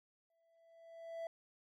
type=tone with exponential growth; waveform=triangle; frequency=663 Hz; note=E5; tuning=10 cents sharp; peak=-37 dBFS; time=0.3-1.27 s; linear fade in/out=2 ms; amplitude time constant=210 ms; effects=none